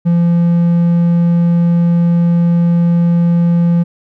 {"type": "tone", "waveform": "triangle", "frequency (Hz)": 171.2, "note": "F3", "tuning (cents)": -34, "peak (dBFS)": -6, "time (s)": [0.05, 3.84], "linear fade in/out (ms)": 20, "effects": []}